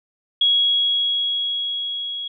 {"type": "tone with level ramp", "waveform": "sine", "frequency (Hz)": 3322, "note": "G#7", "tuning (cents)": 0, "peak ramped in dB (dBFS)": [-13, -26], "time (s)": [0.41, 2.28], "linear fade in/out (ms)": 5, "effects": []}